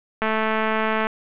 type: click train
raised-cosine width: 0.5 ms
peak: -8 dBFS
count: 187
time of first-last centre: 0.22-1.069 s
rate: 219 Hz
effects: resampled to 8000 Hz + 7-bit